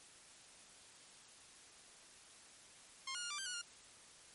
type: tone with pitch steps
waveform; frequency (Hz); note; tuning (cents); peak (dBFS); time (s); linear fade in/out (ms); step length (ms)
10% pulse; 1063 / 1434 / 1414 / 1177 / 1569 / 1461 / 1409; C6 / F6 / F6 / D6 / G6 / F#6 / F6; +27 / +45 / +21 / +3 / +1 / -22 / +15; -33; 3.07-3.616; 5; 78
effects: white hiss -60 dBFS RMS until 4.34 s + MP3 48 kbps